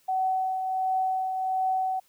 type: tone with tremolo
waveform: sine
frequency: 754 Hz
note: F#5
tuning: 32 cents sharp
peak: -22 dBFS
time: 0.08-2 s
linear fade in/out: 10 ms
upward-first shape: triangle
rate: 1.4 Hz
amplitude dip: 45%
effects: white hiss -64 dBFS RMS until 2.08 s